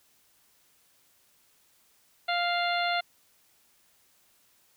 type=harmonic tone; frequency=698.5 Hz; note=F5; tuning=in tune; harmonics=1 / 2 / 3 / 4 / 5 / 6; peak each=-28 / -32 / -33 / -37 / -36 / -37 dBFS; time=2.28-3.01 s; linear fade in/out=10 ms; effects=white hiss -65 dBFS RMS until 4.76 s